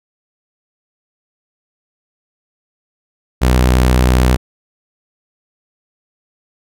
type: tone with vibrato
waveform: sawtooth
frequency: 62.6 Hz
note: B1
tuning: 24 cents sharp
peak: -5 dBFS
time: 3.41-4.37 s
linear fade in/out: 20 ms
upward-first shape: triangle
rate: 9 Hz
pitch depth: 13 cents each way
effects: none